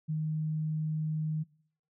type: tone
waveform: sine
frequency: 155.56 Hz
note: D#3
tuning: in tune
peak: -29 dBFS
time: 0.08-1.44 s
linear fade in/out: 20 ms
effects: noise-tail reverb RT60 0.6 s tail -23 dB re dry